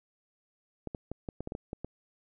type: clicks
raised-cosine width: 2 ms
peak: -23 dBFS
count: 10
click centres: 0.873 / 0.948 / 1.116 / 1.288 / 1.406 / 1.474 / 1.521 / 1.551 / 1.731 / 1.846 s
effects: none